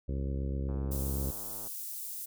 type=harmonic tone; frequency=67.9 Hz; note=C#2; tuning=35 cents flat; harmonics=1 / 2 / 3 / 4 / 5 / 6 / 7 / 8; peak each=-32 / -38 / -42 / -44 / -46 / -48 / -49 / -50 dBFS; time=0.08-1.31 s; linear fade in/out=10 ms
type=click train; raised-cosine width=1 ms; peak=-36 dBFS; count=107; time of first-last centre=0.69-1.671 s; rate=108 Hz
type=high-pass noise; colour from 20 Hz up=white; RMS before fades=-40 dBFS; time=0.91-2.26 s; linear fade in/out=10 ms; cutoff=9100 Hz; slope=12 dB/octave
effects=none